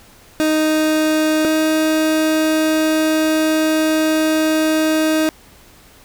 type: tone pair in turn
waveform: 30% pulse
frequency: 311.1 / 313.6 Hz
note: D#4 / D#4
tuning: 0 / +14 cents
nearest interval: unison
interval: 14 cents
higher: second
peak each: -11 dBFS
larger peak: neither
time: 0.4-1.45 / 1.45-5.29 s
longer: second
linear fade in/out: 0 ms
effects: pink hiss -46 dBFS RMS until 6.04 s